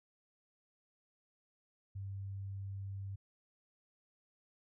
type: tone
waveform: sine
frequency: 98 Hz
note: G2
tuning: in tune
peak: -40 dBFS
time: 1.95-3.16 s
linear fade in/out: 10 ms
effects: none